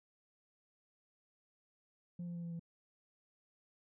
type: tone with pitch steps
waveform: sine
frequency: 174.61 / 172.9 / 171.21 / 169.54 / 167.88 Hz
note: F3 / F3 / F3 / E3 / E3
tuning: 0 / -17 / -34 / +49 / +32 cents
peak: -38 dBFS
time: 2.19-2.595 s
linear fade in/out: 5 ms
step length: 81 ms
effects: tanh soft clip ceiling -39 dBFS